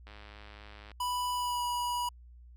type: click train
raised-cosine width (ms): 0.3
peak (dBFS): -34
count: 89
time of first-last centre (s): 0.07-0.916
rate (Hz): 104
type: tone with pitch glide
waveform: square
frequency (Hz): 987.8 to 972.5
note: B5 to B5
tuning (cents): 0 to -27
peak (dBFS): -31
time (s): 1-2.09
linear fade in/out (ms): 5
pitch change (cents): -27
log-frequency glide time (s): 1.33-1.63
effects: added 60 Hz sine -50 dBFS peak until 2.56 s